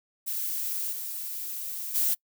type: noise with level steps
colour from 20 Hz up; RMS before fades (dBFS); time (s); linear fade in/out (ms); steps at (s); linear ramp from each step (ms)
violet; -31 / -35 / -25; 0.26-2.15; 20; 0.91 / 1.94; 20
effects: noise-tail reverb RT60 0.1 s tail -26 dB re dry